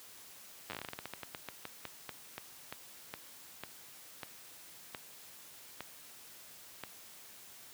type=slowing click train; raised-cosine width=0.3 ms; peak=-24 dBFS; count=28; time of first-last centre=0.7-6.837 s; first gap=9 ms; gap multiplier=1.2; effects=white hiss -54 dBFS RMS until 7.73 s + high-pass 80 Hz 12 dB/octave